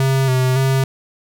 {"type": "tone with pitch steps", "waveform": "square", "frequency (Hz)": [134, 128.8, 133.7], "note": ["C3", "C3", "C3"], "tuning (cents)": [42, -27, 38], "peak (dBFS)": -14, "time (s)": [0, 0.84], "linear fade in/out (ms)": 2, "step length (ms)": 280, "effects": []}